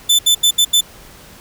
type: tone bursts at uneven times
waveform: sawtooth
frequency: 3520 Hz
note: A7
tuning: in tune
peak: -6 dBFS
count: 5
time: 0.09-0.19 / 0.26-0.35 / 0.43-0.51 / 0.58-0.65 / 0.73-0.81 s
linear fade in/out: 10 ms
effects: pink hiss -41 dBFS RMS until 1.4 s